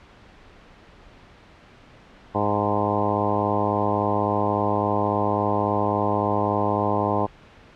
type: harmonic tone with a mistuned harmonic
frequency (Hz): 103.6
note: G#2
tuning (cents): -4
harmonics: 1 / 2 / 3 / 4 / 5 / 6 / 7 / 8 / 9 / 10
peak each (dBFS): -29 / -29 / -29 / -29 / -29 / -29 / -29 / -29 / -29 / -29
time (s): 2.34-7.27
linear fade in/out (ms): 20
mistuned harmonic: 9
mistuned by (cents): -27
effects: pink hiss -49 dBFS RMS until 7.75 s + low-pass 3000 Hz 12 dB/octave